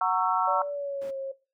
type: chord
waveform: sine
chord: F# dominant seventh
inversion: none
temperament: just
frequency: 740 / 925 / 1110 / 1332 Hz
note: F#5 / A#5 / C#6 / E6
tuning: 0 / -14 / +2 / +18 cents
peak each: -28 dBFS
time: 0.01-0.62 s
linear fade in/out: 2 ms
type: tone with pitch glide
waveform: sine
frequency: 576 to 540.5 Hz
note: D5 to C#5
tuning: -34 to -44 cents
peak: -29 dBFS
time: 0.47-1.32 s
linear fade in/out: 10 ms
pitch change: -110 cents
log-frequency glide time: 0.72-1.16 s
type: noise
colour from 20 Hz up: brown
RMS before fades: -39 dBFS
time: 1.01-1.11 s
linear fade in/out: 10 ms
effects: noise-tail reverb RT60 0.3 s tail -20 dB re dry + high-pass 300 Hz 12 dB/octave